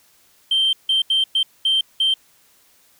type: tone bursts at uneven times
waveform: sine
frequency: 3136 Hz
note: G7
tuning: in tune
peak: -13 dBFS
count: 6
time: 0.51-0.73 / 0.89-1.02 / 1.1-1.24 / 1.35-1.43 / 1.65-1.81 / 2-2.14 s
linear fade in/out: 5 ms
effects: tanh soft clip ceiling -12 dBFS + white hiss -56 dBFS RMS until 2.99 s